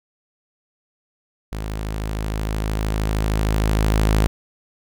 sawtooth tone with level ramp, 53.1 Hz, G#1, 39 cents sharp, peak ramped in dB -22 to -10 dBFS, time 1.52-4.27 s, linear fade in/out 0 ms, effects none

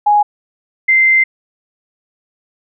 sine tone pair in turn, 830.6 / 2081 Hz, G#5 / C7, 0 / -10 cents, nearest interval octave + major third, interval 1590 cents, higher second, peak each -7 dBFS, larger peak neither, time 0.06-0.23 / 0.88-1.24 s, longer second, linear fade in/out 10 ms, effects none

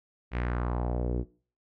sawtooth tone with low-pass filter sweep, 60.4 Hz, B1, 38 cents flat, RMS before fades -30 dBFS, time 0.31-1.25 s, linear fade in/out 50 ms, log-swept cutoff 2400 to 350 Hz, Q 2.2, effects noise-tail reverb RT60 0.4 s tail -19 dB re dry

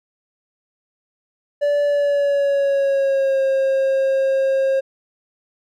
triangle tone with pitch glide, 579 to 537.1 Hz, D5 to C5, -25 to +45 cents, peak -13 dBFS, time 1.61-4.81 s, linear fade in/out 20 ms, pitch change -130 cents, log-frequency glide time 1.84-3.41 s, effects none

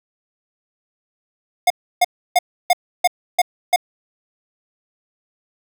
square tone bursts, 716 Hz, F5, 43 cents sharp, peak -11 dBFS, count 7, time 1.67-3.761 s, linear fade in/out 5 ms, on 33 ms, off 310 ms, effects none

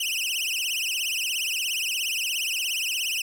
sawtooth tone with vibrato, 2794 Hz, F7, in tune, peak -22 dBFS, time 0-3.22 s, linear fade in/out 5 ms, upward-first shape triangle, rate 17 Hz, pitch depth 220 cents each way, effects 8-bit

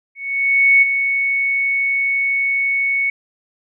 sine tone with ADSR envelope, 2217 Hz, C#7, in tune, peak -7 dBFS, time 0.15-3.1 s, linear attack 670 ms, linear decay 19 ms, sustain -8 dB, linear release 4 ms, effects none

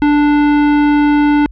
sine tone with hard clipping, 293.7 Hz, D4, in tune, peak -10 dBFS, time 0.02-1.46 s, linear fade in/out 0 ms, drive 17 dB, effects added 50 Hz sine -31 dBFS peak until 1.51 s + low-pass 3000 Hz 12 dB/octave

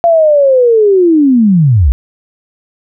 sine linear sweep, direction down, 690 to 55 Hz, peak -4 dBFS, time 0.04-1.92 s, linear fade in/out 0 ms, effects none

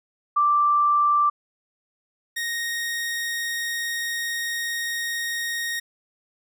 sine / sawtooth tone pair in turn, 1174.7 / 1864.7 Hz, D6 / A#6, 0 / 0 cents, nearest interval minor sixth, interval 800 cents, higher second, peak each -16 / -22 dBFS, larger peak first, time 0.36-1.3 / 2.36-5.8 s, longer second, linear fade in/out 10 ms, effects none

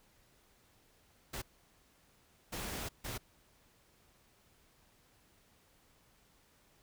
pink noise bursts at uneven times, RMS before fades -41 dBFS, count 3, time 1.33-1.42 / 2.52-2.89 / 3.04-3.18 s, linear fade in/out 10 ms, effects pink hiss -68 dBFS RMS until 6.82 s

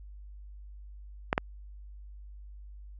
clicks, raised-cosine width 0.5 ms, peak -10 dBFS, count 2, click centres 1.329 / 1.379 s, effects added 50 Hz sine -44 dBFS peak until 2.99 s

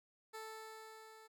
15% pulse tone with level ramp, 440 Hz, A4, in tune, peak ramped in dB -39 to -51 dBFS, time 0.33-1.28 s, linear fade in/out 20 ms, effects none

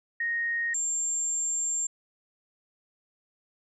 sine tone pair in turn, 1864.7 / 7362 Hz, A#6 / A#8, 0 / -23 cents, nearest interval 2 octaves, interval 2377 cents, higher second, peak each -26 dBFS, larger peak neither, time 0.2-0.74 / 0.74-1.87 s, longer second, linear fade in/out 5 ms, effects none

